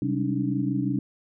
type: tone cluster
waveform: sine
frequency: 131.5 / 193.4 / 203.9 / 280.7 / 306.5 Hz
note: C3 / G3 / G#3 / C#4 / D#4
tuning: +9 / -23 / -32 / +22 / -26 cents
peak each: -29 / -30 / -36 / -27 / -30 dBFS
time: 0.02-0.99 s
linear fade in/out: 2 ms
effects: none